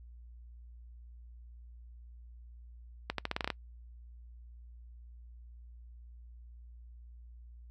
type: accelerating click train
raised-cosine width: 0.3 ms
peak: -16 dBFS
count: 9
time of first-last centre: 3.1-3.503 s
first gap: 83 ms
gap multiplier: 0.85
effects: noise-tail reverb RT60 0.1 s tail -24 dB re dry + added 59 Hz sine -49 dBFS peak until 7.7 s